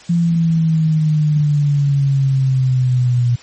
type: exponential sweep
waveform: sine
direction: down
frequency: 171.8 to 120.4 Hz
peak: -11 dBFS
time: 0.09-3.36 s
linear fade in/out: 10 ms
effects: white hiss -41 dBFS RMS until 3.42 s + MP3 32 kbps